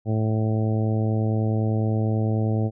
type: harmonic tone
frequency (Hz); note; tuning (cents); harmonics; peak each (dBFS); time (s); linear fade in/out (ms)
109.5; A2; -8; 1 / 2 / 3 / 4 / 5 / 6 / 7; -21 / -27 / -31 / -33 / -35 / -37 / -38; 0.05-2.71; 50
effects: none